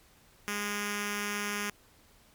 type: tone with notch filter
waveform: 5% pulse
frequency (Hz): 205.7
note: G#3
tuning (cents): -16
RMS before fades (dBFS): -34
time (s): 0.48-1.7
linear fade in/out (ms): 0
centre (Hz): 680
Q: 0.91
effects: pink hiss -61 dBFS RMS until 2.34 s + MP3 96 kbps